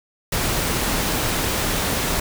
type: noise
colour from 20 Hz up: pink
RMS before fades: -22 dBFS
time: 0.32-2.2 s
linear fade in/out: 5 ms
effects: none